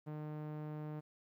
sawtooth tone with low-pass filter, 151.9 Hz, D#3, 41 cents flat, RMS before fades -44 dBFS, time 0.06-1.01 s, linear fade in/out 20 ms, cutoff 1200 Hz, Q 0.55, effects 13-bit

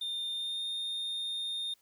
triangle tone with pitch glide, 3621 to 3655 Hz, A7 to A#7, +49 to -35 cents, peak -32 dBFS, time 0.01-1.74 s, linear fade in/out 5 ms, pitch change +16 cents, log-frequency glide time 0.34-0.61 s, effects white hiss -69 dBFS RMS until 1.81 s

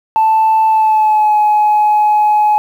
sine tone with pitch glide, 880 to 844.6 Hz, A5 to G#5, 0 to +29 cents, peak -6 dBFS, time 0.16-2.58 s, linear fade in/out 0 ms, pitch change -71 cents, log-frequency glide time 0.68-1.37 s, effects tanh soft clip ceiling -5 dBFS + 7-bit

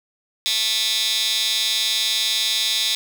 15% pulse tone with high-pass filter, 220 Hz, A3, in tune, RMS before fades -21 dBFS, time 0.46-2.95 s, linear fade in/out 0 ms, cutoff 3700 Hz, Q 3, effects none

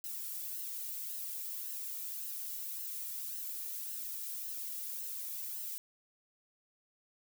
violet noise with flanger, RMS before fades -41 dBFS, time 0.04-5.78 s, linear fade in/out 0 ms, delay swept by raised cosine 0.85 to 1.95 ms, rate 1.8 Hz, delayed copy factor -0.55, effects none

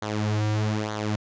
sawtooth tone with flanger, 106.6 Hz, G#2, 46 cents sharp, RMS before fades -26 dBFS, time 0.02-1.16 s, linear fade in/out 5 ms, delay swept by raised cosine 0.38 to 4.78 ms, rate 1.1 Hz, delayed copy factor -0.7, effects resampled to 16000 Hz

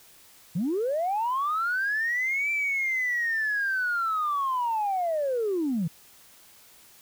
sine linear two-way sweep, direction up then down, 150.3 to 2349 to 150.3 Hz, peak -23 dBFS, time 0.55-5.88 s, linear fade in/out 10 ms, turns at 2.51 s, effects tanh soft clip ceiling -20 dBFS + white hiss -54 dBFS RMS until 7.01 s

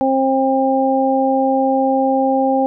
harmonic tone, 266.5 Hz, C4, 32 cents sharp, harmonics 1 / 2 / 3, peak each -17 / -17 / -17 dBFS, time 0.01-2.66 s, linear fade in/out 0 ms, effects none

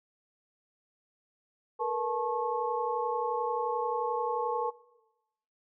sine tone cluster, 449.6 / 481 / 867 / 1089 Hz, A4 / B4 / A5 / C#6, +37 / -46 / -26 / -31 cents, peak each -37 / -33 / -32 / -36 dBFS, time 1.79-4.71 s, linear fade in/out 20 ms, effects noise-tail reverb RT60 0.9 s tail -19 dB re dry

